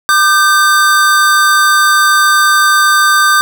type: tone pair together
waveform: square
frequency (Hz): 1200 / 1549.7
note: D6 / G6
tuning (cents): +37 / -20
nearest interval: major third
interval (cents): 443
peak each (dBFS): -10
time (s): 0.09-3.41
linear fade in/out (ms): 0
effects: 7-bit